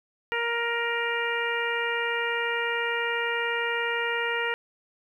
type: harmonic tone with a mistuned harmonic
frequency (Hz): 468.6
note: A#4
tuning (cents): +9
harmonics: 1 / 2 / 3 / 4 / 5 / 6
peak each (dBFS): -31 / -33 / -32 / -30 / -34 / -35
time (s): 0.32-4.54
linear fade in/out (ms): 0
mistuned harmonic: 5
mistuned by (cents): +17
effects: 10-bit